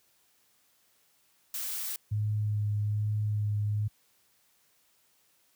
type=noise; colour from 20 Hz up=blue; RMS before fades=-35 dBFS; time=1.54-1.96 s; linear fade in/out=2 ms
type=tone with vibrato; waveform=sine; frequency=105.1 Hz; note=G#2; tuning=21 cents sharp; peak=-26 dBFS; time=2.11-3.88 s; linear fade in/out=10 ms; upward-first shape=sine; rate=1.2 Hz; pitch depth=15 cents each way
effects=white hiss -68 dBFS RMS until 5.55 s + high-pass 60 Hz 12 dB/octave